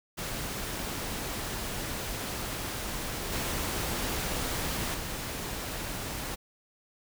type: noise with level steps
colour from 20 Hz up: pink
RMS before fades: -35 / -32 / -36 dBFS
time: 0.17-6.36 s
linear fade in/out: 20 ms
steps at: 3.32 / 4.94 s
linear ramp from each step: 5 ms
effects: none